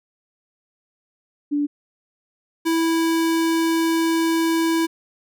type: tone pair in turn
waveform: sine / square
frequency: 290.7 / 328.4 Hz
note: D4 / E4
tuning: -18 / -6 cents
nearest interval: major second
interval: 212 cents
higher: second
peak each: -18 dBFS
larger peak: neither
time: 1.51-1.67 / 2.65-4.87 s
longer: second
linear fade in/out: 20 ms
effects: none